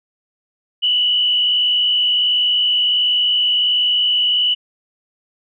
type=tone with frequency modulation; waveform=sine; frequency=2960 Hz; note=F#7; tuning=in tune; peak=-13 dBFS; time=0.82-4.55 s; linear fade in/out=20 ms; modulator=61.4 Hz; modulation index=1.2; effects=none